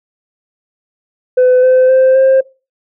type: tone with pitch steps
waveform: sine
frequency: 505 / 513.2 / 521.6 / 530.1 Hz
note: B4 / C5 / C5 / C5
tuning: +39 / -34 / -5 / +23 cents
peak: -3 dBFS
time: 1.37-2.41 s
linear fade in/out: 10 ms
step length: 260 ms
effects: noise-tail reverb RT60 0.3 s tail -23 dB re dry + tanh soft clip ceiling -4 dBFS